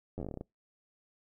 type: slowing click train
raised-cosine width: 2 ms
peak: -26 dBFS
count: 12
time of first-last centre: 0.18-0.41 s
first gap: 10 ms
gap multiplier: 1.14
effects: noise-tail reverb RT60 0.2 s tail -26 dB re dry